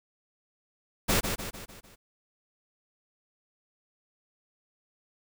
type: noise with echo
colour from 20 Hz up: pink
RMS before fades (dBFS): -24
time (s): 1.08-1.21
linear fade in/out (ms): 20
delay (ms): 150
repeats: 5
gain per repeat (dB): -6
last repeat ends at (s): 1.96
effects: none